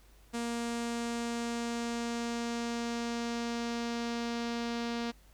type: tone with low-pass filter sweep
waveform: sawtooth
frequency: 234.9 Hz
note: A#3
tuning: 13 cents sharp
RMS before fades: -35 dBFS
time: 0.33-5.12 s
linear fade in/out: 20 ms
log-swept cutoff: 8500 to 4800 Hz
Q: 1.6
effects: added 50 Hz sine -57 dBFS peak until 5.33 s + pink hiss -64 dBFS RMS until 5.33 s